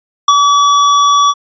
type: tone with ADSR envelope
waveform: square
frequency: 1144 Hz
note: D6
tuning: 46 cents flat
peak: -3 dBFS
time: 0.28-1.34 s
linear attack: 4 ms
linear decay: 40 ms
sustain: -4 dB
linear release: 44 ms
effects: resampled to 16000 Hz